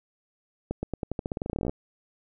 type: accelerating click train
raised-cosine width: 2 ms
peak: -16 dBFS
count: 21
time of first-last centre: 0.71-1.695 s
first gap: 120 ms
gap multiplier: 0.89
effects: none